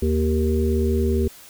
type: harmonic tone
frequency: 77.5 Hz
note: D#2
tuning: 6 cents flat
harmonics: 1 / 3 / 5 / 6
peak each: -20 / -24 / -23 / -30 dBFS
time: 0.02-1.28 s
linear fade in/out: 5 ms
effects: white hiss -45 dBFS RMS until 1.49 s